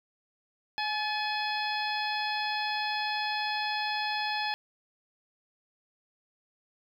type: harmonic tone with a mistuned harmonic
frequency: 844 Hz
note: G#5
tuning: 28 cents sharp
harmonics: 1 / 2 / 3 / 4 / 5 / 6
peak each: -32 / -35 / -37 / -38 / -39 / -40 dBFS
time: 0.78-4.54 s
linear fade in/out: 0 ms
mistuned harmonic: 2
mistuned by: +44 cents
effects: 10-bit